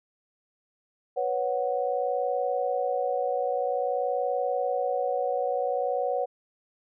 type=chord; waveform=sine; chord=B suspended second; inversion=none; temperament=equal; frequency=493.9 / 554.4 / 740 Hz; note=B4 / C#5 / F#5; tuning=0 / 0 / 0 cents; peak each=-29 dBFS; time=1.16-6.26 s; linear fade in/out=20 ms; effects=none